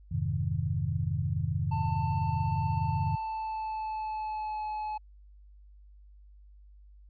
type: chord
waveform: sine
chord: F minor seventh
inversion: none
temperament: equal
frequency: 87.31 / 103.83 / 130.81 / 155.56 Hz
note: F2 / Ab2 / C3 / Eb3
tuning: 0 / 0 / 0 / 0 cents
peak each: -33 dBFS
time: 0.11-3.16 s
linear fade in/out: 10 ms
type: tone with pitch glide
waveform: triangle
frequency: 891 to 854.7 Hz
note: A5 to G#5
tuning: +22 to +49 cents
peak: -30 dBFS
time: 1.71-4.98 s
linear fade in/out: 10 ms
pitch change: -73 cents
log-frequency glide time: 2.86-4.64 s
effects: added 50 Hz sine -51 dBFS peak until 7.09 s + resampled to 11025 Hz